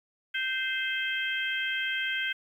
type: harmonic tone with a mistuned harmonic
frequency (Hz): 520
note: C5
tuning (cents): -11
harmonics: 3 / 4 / 5 / 6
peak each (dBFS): -31 / -34 / -36 / -34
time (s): 0.34-2.33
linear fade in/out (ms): 10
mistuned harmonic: 6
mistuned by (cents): +26
effects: 10-bit